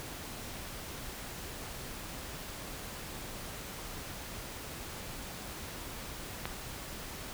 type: click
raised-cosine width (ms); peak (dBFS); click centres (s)
0.3; -18; 6.455
effects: pink hiss -43 dBFS RMS until 7.33 s